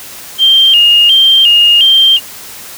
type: tone with vibrato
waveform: sine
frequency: 2999 Hz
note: F#7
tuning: 23 cents sharp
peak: -3 dBFS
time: 0.38-2.2 s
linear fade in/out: 50 ms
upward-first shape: square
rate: 1.4 Hz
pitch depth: 92 cents each way
effects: white hiss -29 dBFS RMS until 2.77 s